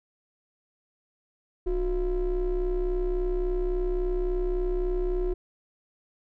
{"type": "ring-modulated tone", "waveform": "triangle", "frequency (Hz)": 165.2, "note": "E3", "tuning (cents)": 4, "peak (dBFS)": -19, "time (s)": [1.66, 5.34], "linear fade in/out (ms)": 10, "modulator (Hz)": 197, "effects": []}